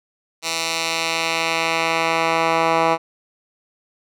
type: tone with band-pass filter sweep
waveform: 10% pulse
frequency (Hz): 164.2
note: E3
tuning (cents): -6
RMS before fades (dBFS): -20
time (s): 0.42-2.98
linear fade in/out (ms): 50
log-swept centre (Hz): 5100 to 1100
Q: 0.92
effects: none